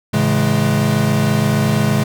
square chord, A major seventh, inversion none, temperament equal with one note detuned, 110 / 138.59 / 164.81 / 211.4 Hz, A2 / C#3 / E3 / G#3, 0 / 0 / 0 / +31 cents, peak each -21 / -18 / -23 / -18 dBFS, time 0.13-2.04 s, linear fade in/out 10 ms, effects none

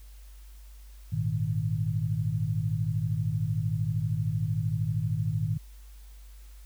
sine chord, Ab suspended second, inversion none, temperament just, 103.83 / 116.8 / 155.74 Hz, Ab2 / Bb2 / Eb3, 0 / +4 / +2 cents, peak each -30 dBFS, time 1.12-5.58 s, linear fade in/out 10 ms, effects added 50 Hz sine -45 dBFS peak until 6.65 s + white hiss -60 dBFS RMS until 6.65 s

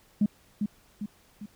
sine tone with echo, 207.7 Hz, G#3, in tune, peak -18 dBFS, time 0.21-0.26 s, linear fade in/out 5 ms, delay 400 ms, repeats 3, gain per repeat -6 dB, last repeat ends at 1.46 s, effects tanh soft clip ceiling -15 dBFS + pink hiss -61 dBFS RMS until 1.55 s

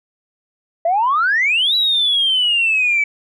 sine exponential two-way sweep, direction up then down, 650 to 3951 to 2281 Hz, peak -12 dBFS, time 0.85-3.04 s, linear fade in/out 5 ms, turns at 1.75 s, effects tanh soft clip ceiling -8 dBFS

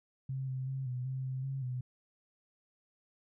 sine tone with pitch steps, 133.1 / 130.4 / 133.6 / 125.3 / 131.5 / 130.6 / 135.1 / 126 Hz, C3 / C3 / C3 / B2 / C3 / C3 / C#3 / B2, +30 / -5 / +36 / +25 / +9 / -3 / -44 / +35 cents, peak -34 dBFS, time 0.29-1.81 s, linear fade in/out 5 ms, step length 190 ms, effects none

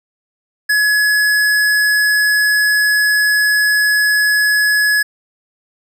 sine tone with hard clipping, 1693 Hz, G#6, 33 cents sharp, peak -12 dBFS, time 0.69-5.03 s, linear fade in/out 10 ms, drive 18 dB, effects none

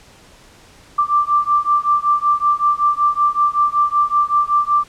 sine beating tone pair, 1174.7 / 1180 Hz, D6 / D6, 0 / +8 cents, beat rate 5.3 Hz, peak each -16 dBFS, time 0.98-4.84 s, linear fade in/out 10 ms, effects pink hiss -46 dBFS RMS until 4.88 s + low-pass 9000 Hz 12 dB/octave

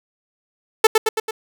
sawtooth tone with echo, 440 Hz, A4, in tune, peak -3 dBFS, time 0.84-0.87 s, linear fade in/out 5 ms, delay 110 ms, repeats 4, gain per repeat -4 dB, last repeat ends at 1.31 s, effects none

